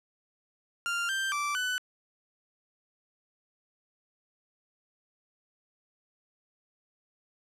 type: tone with pitch steps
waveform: 30% pulse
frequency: 1394 / 1575 / 1167 / 1497 Hz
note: F6 / G6 / D6 / F#6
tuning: -4 / +8 / -11 / +20 cents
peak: -26 dBFS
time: 0.86-1.78 s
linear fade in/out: 0 ms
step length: 230 ms
effects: low-pass 10000 Hz 12 dB/octave